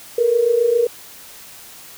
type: tone pair together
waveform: sine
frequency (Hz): 449.7 / 477.1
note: A4 / A#4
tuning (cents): +38 / +40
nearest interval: minor second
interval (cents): 102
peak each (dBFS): -19 / -14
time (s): 0.18-0.87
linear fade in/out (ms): 5
effects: white hiss -40 dBFS RMS until 1.97 s